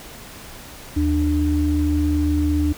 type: tone pair together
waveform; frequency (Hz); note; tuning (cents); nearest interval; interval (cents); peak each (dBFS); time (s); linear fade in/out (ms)
sine; 77.4 / 296.8; D#2 / D4; -9 / +18; octave + major seventh; 2327; -19; 0.96-2.73; 10
effects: pink hiss -39 dBFS RMS until 2.77 s